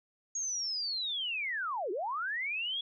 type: linear two-way sweep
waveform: sine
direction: down then up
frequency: 6645 to 338.6 to 3395 Hz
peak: -32 dBFS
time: 0.35-2.81 s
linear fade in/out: 5 ms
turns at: 1.91 s
effects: none